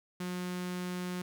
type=tone with notch filter; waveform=sawtooth; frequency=180 Hz; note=F#3; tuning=47 cents flat; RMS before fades=-37 dBFS; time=0.2-1.22 s; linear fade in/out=5 ms; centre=630 Hz; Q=1.8; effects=none